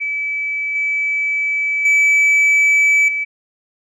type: tone with level steps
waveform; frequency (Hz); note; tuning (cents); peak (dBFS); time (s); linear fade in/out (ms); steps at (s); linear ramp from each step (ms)
sine; 2300; D7; -37; -18 / -15 / -7 / -17; 0-3.25; 20; 0.75 / 1.85 / 3.08; 5
effects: tanh soft clip ceiling -9 dBFS